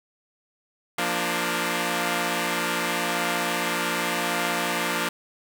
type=chord; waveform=5% pulse; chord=Bb major; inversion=second; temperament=equal with one note detuned; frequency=174.61 / 233.1 / 296.2 Hz; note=F3 / Bb3 / D4; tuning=0 / 0 / +15 cents; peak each=-17 dBFS; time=0.98-5.09 s; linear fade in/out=5 ms; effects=none